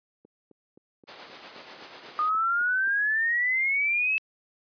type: click train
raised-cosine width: 3 ms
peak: -31 dBFS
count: 11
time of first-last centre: 0.25-2.875 s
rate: 3.81 Hz
type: noise with tremolo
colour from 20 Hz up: pink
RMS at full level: -41 dBFS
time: 1.07-2.3 s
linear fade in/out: 20 ms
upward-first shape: sine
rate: 8.2 Hz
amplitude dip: 40%
type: exponential sweep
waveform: sine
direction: up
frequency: 1217 to 2619 Hz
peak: -22 dBFS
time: 2.19-4.18 s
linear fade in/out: 0 ms
effects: high-pass 400 Hz 12 dB/octave + resampled to 11025 Hz

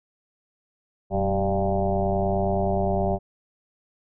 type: tone with frequency modulation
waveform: sine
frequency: 389.2 Hz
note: G4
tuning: 12 cents flat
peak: -20 dBFS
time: 1.1-3.19 s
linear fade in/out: 50 ms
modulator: 101 Hz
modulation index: 3.7
effects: none

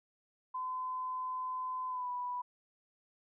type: tone with pitch glide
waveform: sine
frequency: 1020 to 986.4 Hz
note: C6 to B5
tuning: -44 to -2 cents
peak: -35 dBFS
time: 0.54-2.42 s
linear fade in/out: 10 ms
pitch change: -58 cents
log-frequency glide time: 1.88-2.09 s
effects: none

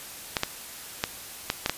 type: clicks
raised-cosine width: 0.2 ms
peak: -6 dBFS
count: 6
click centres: 0.368 / 0.434 / 1.039 / 1.501 / 1.661 / 1.696 s
effects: white hiss -41 dBFS RMS until 1.77 s + resampled to 32000 Hz

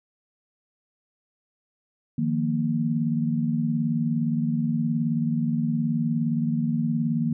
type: chord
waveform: sine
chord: Eb suspended second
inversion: none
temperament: equal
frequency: 155.56 / 174.61 / 233.1 Hz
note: Eb3 / F3 / Bb3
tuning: 0 / 0 / 0 cents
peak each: -26 / -30 / -24 dBFS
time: 2.18-7.33 s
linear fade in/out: 5 ms
effects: none

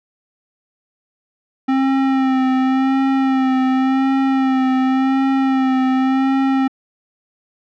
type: tone with vibrato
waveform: square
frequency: 264.4 Hz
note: C4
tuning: 18 cents sharp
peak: -14 dBFS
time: 1.68-6.68 s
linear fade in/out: 10 ms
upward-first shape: sine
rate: 0.9 Hz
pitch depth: 29 cents each way
effects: low-pass 2000 Hz 12 dB/octave

